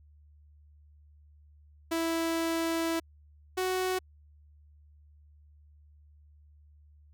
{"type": "tone pair in turn", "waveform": "sawtooth", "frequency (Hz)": [329.6, 371], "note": ["E4", "F#4"], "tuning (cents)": [0, 5], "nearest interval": "major second", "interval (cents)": 205, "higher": "second", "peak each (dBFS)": -24, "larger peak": "neither", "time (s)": [[1.91, 3], [3.57, 3.99]], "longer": "first", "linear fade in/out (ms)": 10, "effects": ["added 74 Hz sine -55 dBFS peak until 7.13 s"]}